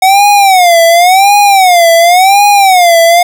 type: tone with vibrato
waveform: square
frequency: 740 Hz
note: F#5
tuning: in tune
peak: -3 dBFS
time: 0.02-3.23 s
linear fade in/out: 5 ms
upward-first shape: sine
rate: 0.92 Hz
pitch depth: 180 cents each way
effects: none